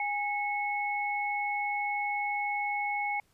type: tone pair together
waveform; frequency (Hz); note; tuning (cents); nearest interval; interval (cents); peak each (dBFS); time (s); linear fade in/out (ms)
sine; 821.8 / 2194; G#5 / C#7; -18 / -18; octave + perfect fourth; 1700; -31 / -32; 0-3.2; 2
effects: pink hiss -69 dBFS RMS until 3.33 s + resampled to 32000 Hz